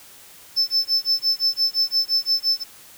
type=tone with tremolo; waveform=triangle; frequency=5274 Hz; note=E8; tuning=in tune; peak=-13 dBFS; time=0.56-2.64 s; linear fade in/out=20 ms; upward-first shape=sine; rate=5.8 Hz; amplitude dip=100%; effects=tanh soft clip ceiling -10 dBFS + white hiss -46 dBFS RMS until 2.97 s